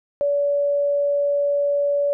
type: tone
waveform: sine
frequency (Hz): 572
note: D5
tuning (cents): -46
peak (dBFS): -17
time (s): 0.21-2.13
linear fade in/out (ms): 0
effects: none